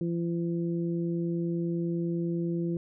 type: harmonic tone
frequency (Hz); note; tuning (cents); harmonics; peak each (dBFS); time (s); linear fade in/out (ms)
170; F3; -46; 1 / 2 / 3; -29 / -31 / -44; 0.01-2.77; 2
effects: none

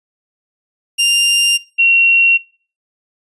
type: tone pair in turn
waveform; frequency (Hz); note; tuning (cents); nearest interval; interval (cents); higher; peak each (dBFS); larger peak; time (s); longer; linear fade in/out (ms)
sawtooth / sine; 2794 / 2737; F7 / F7; 0 / -36; unison; 36; first; -7; neither; 0.98-1.58 / 1.78-2.38; neither; 20
effects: noise-tail reverb RT60 0.4 s tail -22 dB re dry + resampled to 24000 Hz

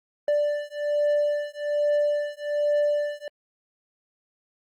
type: beating tone pair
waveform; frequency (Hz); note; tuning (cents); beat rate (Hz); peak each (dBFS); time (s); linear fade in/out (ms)
triangle; 587.3 / 588.5; D5 / D5; 0 / +3; 1.2; -23; 0.28-3.28; 2
effects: Opus 32 kbps

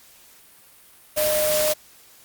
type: tone in noise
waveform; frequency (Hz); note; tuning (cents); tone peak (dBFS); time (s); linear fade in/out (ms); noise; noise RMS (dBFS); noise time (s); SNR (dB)
sine; 609; D#5; -37; -20; 1.16-1.74; 20; white; -24; 1.16-1.74; +1
effects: white hiss -51 dBFS RMS until 2.24 s + Opus 48 kbps

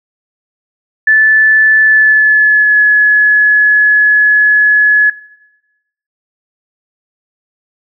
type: tone with pitch glide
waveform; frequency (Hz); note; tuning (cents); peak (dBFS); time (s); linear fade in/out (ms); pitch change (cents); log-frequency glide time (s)
sine; 1746 to 1699.2; A6 to G#6; -14 to +39; -4; 1.07-5.1; 5; -47; 1.82-2.79
effects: noise-tail reverb RT60 1.0 s tail -20 dB re dry

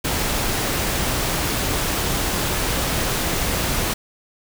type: noise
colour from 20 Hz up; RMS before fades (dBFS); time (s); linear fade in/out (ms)
pink; -22; 0.04-3.94; 10
effects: none

